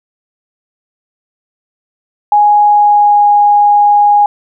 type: tone with pitch glide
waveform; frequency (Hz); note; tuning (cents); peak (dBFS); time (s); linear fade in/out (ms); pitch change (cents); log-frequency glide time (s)
sine; 830.6 to 824.4; G#5 to G#5; 0 to -13; -4; 2.32-4.26; 2; -13; 2.64-3.27
effects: none